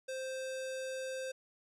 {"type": "tone with low-pass filter", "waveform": "square", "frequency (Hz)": 523.3, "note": "C5", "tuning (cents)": 0, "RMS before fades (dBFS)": -40, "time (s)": [0.08, 1.32], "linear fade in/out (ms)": 10, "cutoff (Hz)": 8500, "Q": 1.4, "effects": []}